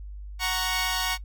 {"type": "chord", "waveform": "10% pulse", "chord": "F# major", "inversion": "none", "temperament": "equal", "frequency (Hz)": [740, 932.3, 1108.7], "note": ["F#5", "A#5", "C#6"], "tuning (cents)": [0, 0, 0], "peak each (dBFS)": -21, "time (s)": [0.39, 1.18], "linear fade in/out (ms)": 50, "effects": ["noise-tail reverb RT60 0.1 s tail -20 dB re dry", "added 50 Hz sine -36 dBFS peak until 1.24 s"]}